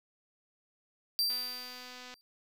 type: tone with exponential decay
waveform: 45% pulse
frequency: 4699 Hz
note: D8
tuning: in tune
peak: -25 dBFS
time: 1.19-2.21 s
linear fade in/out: 0 ms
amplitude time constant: 220 ms
type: click train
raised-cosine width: 0.2 ms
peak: -31 dBFS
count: 211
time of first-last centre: 1.3-2.14 s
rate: 250 Hz
effects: none